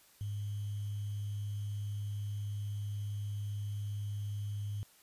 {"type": "tone with sample-and-hold", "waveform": "sine", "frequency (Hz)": 102.8, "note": "G#2", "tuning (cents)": -17, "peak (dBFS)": -35, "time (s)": [0.21, 4.83], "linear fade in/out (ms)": 0, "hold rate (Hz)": 3150, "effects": ["white hiss -63 dBFS RMS until 5.02 s", "resampled to 32000 Hz"]}